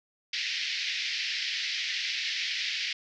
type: band-pass noise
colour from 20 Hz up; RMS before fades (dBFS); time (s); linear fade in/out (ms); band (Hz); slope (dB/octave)
pink; -32; 0.33-2.93; 5; 1900 to 5400; 48
effects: none